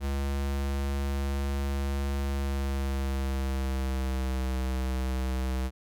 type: tone with pitch glide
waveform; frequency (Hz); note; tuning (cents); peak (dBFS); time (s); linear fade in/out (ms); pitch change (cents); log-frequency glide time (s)
square; 69.3 to 64.66; C#2 to C2; 0 to -20; -28; 0-5.71; 50; -120; 2.29-4.5
effects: none